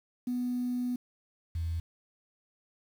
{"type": "tone pair in turn", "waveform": "sine", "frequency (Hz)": [246.9, 82.92], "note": ["B3", "E2"], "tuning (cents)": [0, 11], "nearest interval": "octave + perfect fifth", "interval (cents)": 1889, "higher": "first", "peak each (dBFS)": [-28, -29], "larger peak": "first", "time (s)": [[0.27, 0.96], [1.55, 1.8]], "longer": "first", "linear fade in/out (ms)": 5, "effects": ["tanh soft clip ceiling -25 dBFS", "9-bit"]}